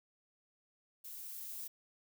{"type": "noise with level ramp", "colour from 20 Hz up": "violet", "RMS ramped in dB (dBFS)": [-48, -44], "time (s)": [1.04, 1.68], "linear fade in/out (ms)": 10, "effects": []}